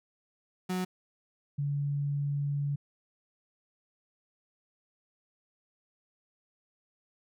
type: tone pair in turn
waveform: 35% pulse / sine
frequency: 183.6 / 142.92 Hz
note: F#3 / D3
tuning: -13 / -47 cents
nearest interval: major third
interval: 434 cents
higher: first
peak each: -28 dBFS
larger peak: neither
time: 0.69-0.85 / 1.58-2.76 s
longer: second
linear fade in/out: 10 ms
effects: none